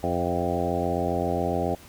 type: harmonic tone with a mistuned harmonic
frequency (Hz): 87.3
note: F2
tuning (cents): 0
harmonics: 1 / 2 / 3 / 4 / 5 / 6 / 7 / 8 / 9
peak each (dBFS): -32 / -32 / -32 / -32 / -32 / -32 / -32 / -32 / -32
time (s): 0.03-1.75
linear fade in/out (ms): 5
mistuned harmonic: 7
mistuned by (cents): +24
effects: pink hiss -49 dBFS RMS until 1.88 s